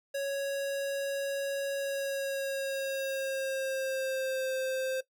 square tone with pitch glide, 554.4 to 523.6 Hz, C#5 to C5, 0 to +1 cents, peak -31 dBFS, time 0.14-5.01 s, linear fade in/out 10 ms, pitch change -99 cents, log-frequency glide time 1.76-4.55 s, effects noise-tail reverb RT60 0.1 s tail -17 dB re dry

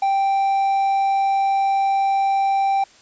triangle tone, 784 Hz, G5, in tune, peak -14 dBFS, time 0.02-2.84 s, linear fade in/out 5 ms, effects white hiss -50 dBFS RMS until 3.01 s + resampled to 16000 Hz

